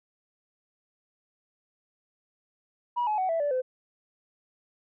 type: tone with pitch steps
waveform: sine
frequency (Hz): 966 / 850.7 / 749.2 / 659.8 / 581.1 / 511.7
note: B5 / G#5 / F#5 / E5 / D5 / C5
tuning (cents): -39 / +41 / +21 / +1 / -18 / -39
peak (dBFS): -23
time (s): 2.96-3.62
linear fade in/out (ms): 20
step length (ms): 110
effects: tanh soft clip ceiling -21 dBFS